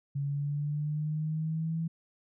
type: exponential sweep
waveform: sine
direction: up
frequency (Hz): 140 to 164.81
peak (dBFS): -29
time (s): 0.15-1.88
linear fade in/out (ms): 10
effects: none